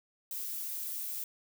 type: noise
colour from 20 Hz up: violet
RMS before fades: -38 dBFS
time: 0.31-1.24 s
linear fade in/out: 2 ms
effects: none

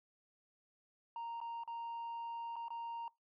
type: tone with dropouts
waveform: sine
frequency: 930 Hz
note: A#5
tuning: 4 cents flat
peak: -38 dBFS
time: 1.16-3.08 s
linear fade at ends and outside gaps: 2 ms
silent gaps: 1.403-1.413 / 1.636-1.676 / 2.558-2.564 / 2.683-2.704 s
effects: noise-tail reverb RT60 0.2 s tail -24 dB re dry + tanh soft clip ceiling -40 dBFS

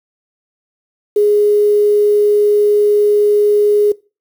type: tone with quantisation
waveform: sine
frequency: 415.3 Hz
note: G#4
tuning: in tune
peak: -8 dBFS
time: 1.16-3.92 s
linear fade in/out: 5 ms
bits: 6
effects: noise-tail reverb RT60 0.3 s tail -21 dB re dry

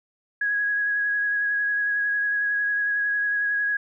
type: tone with vibrato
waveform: sine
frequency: 1661.2 Hz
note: G#6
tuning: in tune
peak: -21 dBFS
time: 0.41-3.77 s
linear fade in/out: 5 ms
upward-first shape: sine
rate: 11 Hz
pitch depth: 16 cents each way
effects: none

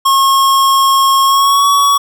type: tone with pitch glide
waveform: square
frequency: 1085 to 1124.6 Hz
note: C#6 to C#6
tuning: -37 to +25 cents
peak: -8 dBFS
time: 0.05-1.98 s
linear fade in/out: 10 ms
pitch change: +62 cents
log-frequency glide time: 1.24-1.65 s
effects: none

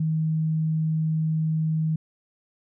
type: tone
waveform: sine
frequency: 158.2 Hz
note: D#3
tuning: 29 cents sharp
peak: -21 dBFS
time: 0-1.96 s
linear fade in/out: 5 ms
effects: none

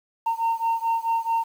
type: beating tone pair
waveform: sine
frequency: 912 / 916.6 Hz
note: A#5 / A#5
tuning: -38 / -29 cents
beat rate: 4.6 Hz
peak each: -22 / -23 dBFS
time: 0.26-1.44 s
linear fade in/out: 10 ms
effects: tanh soft clip ceiling -18 dBFS + 8-bit

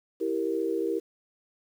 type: chord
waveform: sine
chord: E diminished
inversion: none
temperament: equal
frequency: 329.6 / 392 / 466.2 Hz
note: E4 / G4 / Bb4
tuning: 0 / 0 / 0 cents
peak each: -30 / -30 / -30 dBFS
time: 0.2-1 s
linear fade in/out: 20 ms
effects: 9-bit

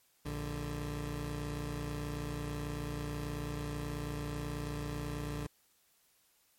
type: tone pair together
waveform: 20% pulse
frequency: 58.37 / 146.83 Hz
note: A#1 / D3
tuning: +3 / 0 cents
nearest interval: octave + major third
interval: 1597 cents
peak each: -35 / -34 dBFS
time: 0.25-5.47 s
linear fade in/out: 10 ms
effects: white hiss -70 dBFS RMS until 6.58 s + MP3 64 kbps

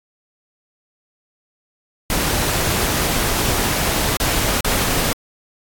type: noise with dropouts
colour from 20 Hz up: pink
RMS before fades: -19 dBFS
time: 2.1-5.13 s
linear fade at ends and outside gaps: 1 ms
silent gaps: 4.169-4.2 / 4.607-4.645 s
effects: AAC 64 kbps

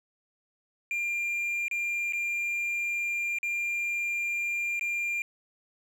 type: tone with dropouts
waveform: triangle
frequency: 2393 Hz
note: D7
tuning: 32 cents sharp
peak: -26 dBFS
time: 0.91-5.22 s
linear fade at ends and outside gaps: 1 ms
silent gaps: 1.682-1.712 / 2.124-2.133 / 3.386-3.43 / 4.795-4.81 s
effects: none

